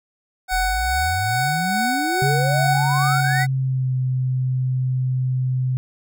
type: tone with tremolo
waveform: 25% pulse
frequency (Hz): 746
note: F#5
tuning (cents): +14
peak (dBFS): -15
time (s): 0.48-3.47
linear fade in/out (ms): 50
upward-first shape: sine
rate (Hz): 2.4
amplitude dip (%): 25
type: exponential sweep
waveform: sine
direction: up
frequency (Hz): 38.69 to 2051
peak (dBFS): -23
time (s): 0.51-3.46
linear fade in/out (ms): 20
type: tone with pitch glide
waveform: sine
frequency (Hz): 138.59 to 128.56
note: C#3 to C3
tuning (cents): 0 to -30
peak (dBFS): -18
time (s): 2.22-5.77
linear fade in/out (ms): 0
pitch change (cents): -130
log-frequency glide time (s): 2.97-3.94
effects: none